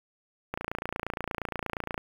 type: click train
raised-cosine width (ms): 0.5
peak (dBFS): -16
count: 42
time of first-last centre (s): 0.54-1.979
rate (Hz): 28.5
effects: 7-bit